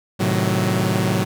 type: chord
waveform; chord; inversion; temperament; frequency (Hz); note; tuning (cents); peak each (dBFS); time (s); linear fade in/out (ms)
sawtooth; A diminished seventh; none; equal with one note detuned; 110 / 130.81 / 155.56 / 186.71; A2 / C3 / Eb3 / Gb3; 0 / 0 / 0 / +16; -18 / -21 / -22 / -17; 0.19-1.25; 20
effects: none